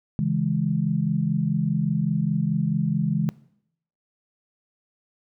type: chord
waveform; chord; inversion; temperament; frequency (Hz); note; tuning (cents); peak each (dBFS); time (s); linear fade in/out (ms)
sine; C# minor; none; equal with one note detuned; 138.59 / 163.49 / 207.7; C#3 / E3 / G#3; 0 / -14 / 0; -26 / -24 / -25; 0.19-3.29; 0
effects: noise-tail reverb RT60 0.7 s tail -20 dB re dry